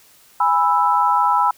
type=chord; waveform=sine; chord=E major; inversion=first; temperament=just; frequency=824.1 / 988.9 / 1318.5 Hz; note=G#5 / B5 / E6; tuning=-14 / +2 / 0 cents; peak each=-19 / -16 / -19 dBFS; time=0.4-1.51 s; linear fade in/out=5 ms; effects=white hiss -51 dBFS RMS until 1.57 s